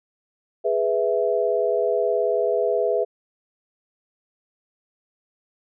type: chord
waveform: sine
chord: E major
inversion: first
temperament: equal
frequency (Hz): 415.3 / 493.9 / 659.3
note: G#4 / B4 / E5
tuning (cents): 0 / 0 / 0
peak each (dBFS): -23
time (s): 0.64-3.05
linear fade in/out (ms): 20
effects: none